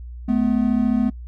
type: tone pair together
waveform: triangle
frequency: 215.8 / 250.1 Hz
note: A3 / B3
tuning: -33 / +22 cents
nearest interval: minor third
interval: 255 cents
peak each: -17 dBFS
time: 0.28-1.1 s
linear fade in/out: 10 ms
effects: noise-tail reverb RT60 0.1 s tail -21 dB re dry + added 60 Hz sine -32 dBFS peak until 1.27 s